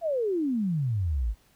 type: exponential sweep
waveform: sine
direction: down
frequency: 699 to 48.8 Hz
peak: -24 dBFS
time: 0.01-1.35 s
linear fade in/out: 50 ms
effects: pink hiss -63 dBFS RMS until 1.55 s